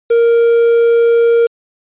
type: tone with quantisation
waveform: triangle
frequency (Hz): 466.2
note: A#4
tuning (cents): 0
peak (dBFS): -5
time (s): 0.1-1.47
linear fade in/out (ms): 10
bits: 5
effects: resampled to 8000 Hz